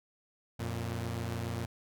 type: tone pair together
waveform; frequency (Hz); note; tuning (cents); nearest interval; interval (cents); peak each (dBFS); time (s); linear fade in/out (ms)
sawtooth; 89.28 / 116.54; F2 / A#2; +39 / 0; perfect fourth; 461; -34 / -32; 0.59-1.66; 10
effects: none